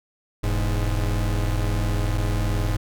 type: tone pair together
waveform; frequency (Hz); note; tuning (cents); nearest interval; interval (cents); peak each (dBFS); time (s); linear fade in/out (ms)
45% pulse; 41.2 / 103.83; E1 / G#2; 0 / 0; octave + major third; 1600; -23 / -24; 0.43-2.77; 10
effects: none